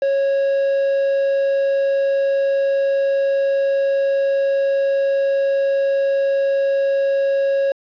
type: tone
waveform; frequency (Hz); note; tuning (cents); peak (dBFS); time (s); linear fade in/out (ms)
triangle; 550; C#5; -14; -13; 0.02-7.72; 2
effects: resampled to 11025 Hz + 7-bit